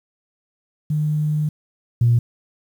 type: tone pair in turn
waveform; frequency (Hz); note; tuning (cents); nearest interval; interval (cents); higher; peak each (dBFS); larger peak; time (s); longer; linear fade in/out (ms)
sine; 151.8 / 118.67; D#3 / A#2; -42 / +31; major third; 427; first; -17 / -11; second; 0.9-1.49 / 2.01-2.19; first; 5
effects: tanh soft clip ceiling -7 dBFS + 8-bit